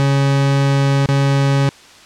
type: tone with dropouts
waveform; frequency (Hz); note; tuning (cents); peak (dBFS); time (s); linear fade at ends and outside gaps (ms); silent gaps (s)
40% pulse; 138.59; C#3; 0; -11; 0-1.69; 0; 1.06-1.088
effects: white hiss -42 dBFS RMS until 2.05 s + low-pass 6000 Hz 12 dB/octave